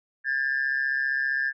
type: tone pair together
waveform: sine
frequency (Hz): 1624.8 / 1760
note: G#6 / A6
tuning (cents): -38 / 0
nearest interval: minor second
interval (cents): 138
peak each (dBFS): -25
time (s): 0.24-1.53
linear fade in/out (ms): 50
effects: tanh soft clip ceiling -18 dBFS